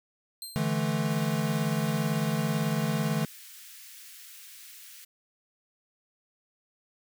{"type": "tone with exponential decay", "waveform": "20% pulse", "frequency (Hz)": 4156, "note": "C8", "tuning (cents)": -12, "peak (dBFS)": -29, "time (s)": [0.42, 0.87], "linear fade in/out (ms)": 1, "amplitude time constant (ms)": 97}
{"type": "chord", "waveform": "square", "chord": "D suspended second", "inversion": "none", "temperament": "equal with one note detuned", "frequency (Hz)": [146.83, 164.81, 216.1], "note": ["D3", "E3", "A3"], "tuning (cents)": [0, 0, -31], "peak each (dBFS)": -31, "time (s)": [0.56, 3.25], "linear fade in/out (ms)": 0}
{"type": "high-pass noise", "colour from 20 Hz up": "white", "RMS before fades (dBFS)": -48, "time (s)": [1.09, 5.05], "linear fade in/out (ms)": 10, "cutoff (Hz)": 1600, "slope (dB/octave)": 24}
{"effects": []}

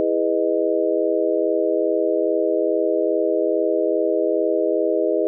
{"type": "chord", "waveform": "sine", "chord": "E major seventh", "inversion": "none", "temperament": "just", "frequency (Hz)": [329.6, 412, 494.4, 618.1], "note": ["E4", "G#4", "B4", "D#5"], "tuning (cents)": [0, -14, 2, -12], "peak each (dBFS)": [-23, -22, -23, -22], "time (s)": [0, 5.27], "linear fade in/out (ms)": 0, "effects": []}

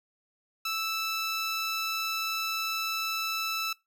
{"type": "tone", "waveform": "15% pulse", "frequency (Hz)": 1318.5, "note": "E6", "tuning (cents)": 0, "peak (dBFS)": -23, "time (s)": [0.65, 3.73], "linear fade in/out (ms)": 5, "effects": ["noise-tail reverb RT60 0.2 s tail -21 dB re dry"]}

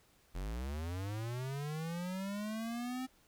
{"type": "linear sweep", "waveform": "square", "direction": "up", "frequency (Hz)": [41.65, 261.2], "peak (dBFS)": -38, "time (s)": [0.34, 3.07], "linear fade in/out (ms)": 20, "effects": ["pink hiss -68 dBFS RMS until 3.27 s"]}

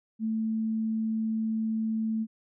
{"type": "tone", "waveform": "sine", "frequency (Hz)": 221.2, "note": "A3", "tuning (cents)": 9, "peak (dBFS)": -26, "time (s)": [0.19, 2.27], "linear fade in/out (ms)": 50, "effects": []}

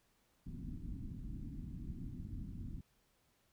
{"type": "low-pass noise", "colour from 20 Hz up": "pink", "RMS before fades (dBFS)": -45, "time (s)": [0.46, 2.81], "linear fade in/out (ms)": 10, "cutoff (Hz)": 290, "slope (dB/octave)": 48, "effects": ["pink hiss -75 dBFS RMS until 3.52 s"]}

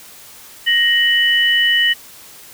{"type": "tone pair together", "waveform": "sine", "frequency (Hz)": [1874, 2975], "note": ["A#6", "F#7"], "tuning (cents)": [9, 9], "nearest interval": "minor sixth", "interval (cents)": 800, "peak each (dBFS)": -14, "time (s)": [0.66, 1.94], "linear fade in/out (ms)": 20, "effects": ["white hiss -40 dBFS RMS until 2.53 s"]}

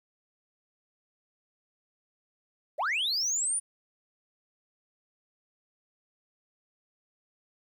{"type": "linear sweep", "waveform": "sine", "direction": "up", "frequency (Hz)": [493.9, 9650], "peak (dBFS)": -24, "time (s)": [2.78, 3.6], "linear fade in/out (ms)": 20, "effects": ["tanh soft clip ceiling -25 dBFS", "11-bit"]}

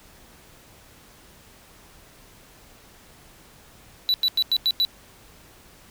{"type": "tone bursts", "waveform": "triangle", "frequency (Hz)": 3951, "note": "B7", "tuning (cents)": 0, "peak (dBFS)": -16, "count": 6, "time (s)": [4.09, 4.85], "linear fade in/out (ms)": 0, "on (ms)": 50, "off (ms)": 92, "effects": ["pink hiss -51 dBFS RMS until 5.9 s"]}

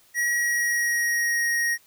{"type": "tone with pitch glide", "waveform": "square", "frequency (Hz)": [1910, 1876.1], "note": ["A#6", "A#6"], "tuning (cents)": [42, 11], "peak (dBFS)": -22, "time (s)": [0.14, 1.78], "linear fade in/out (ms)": 50, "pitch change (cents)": -31, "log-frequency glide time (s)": [0.32, 1.48], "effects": ["white hiss -58 dBFS RMS until 1.86 s"]}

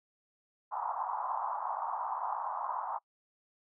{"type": "band-pass noise", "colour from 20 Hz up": "pink", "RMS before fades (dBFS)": -36, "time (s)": [0.71, 2.99], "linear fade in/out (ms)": 20, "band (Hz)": [790, 1100], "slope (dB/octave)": 48, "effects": ["noise-tail reverb RT60 0.1 s tail -25 dB re dry"]}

